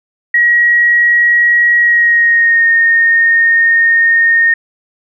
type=tone with pitch glide; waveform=sine; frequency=1905 to 1842.2 Hz; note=A#6 to A#6; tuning=+37 to -21 cents; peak=-6 dBFS; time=0.34-4.54 s; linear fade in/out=5 ms; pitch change=-58 cents; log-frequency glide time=1.78-2.69 s; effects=none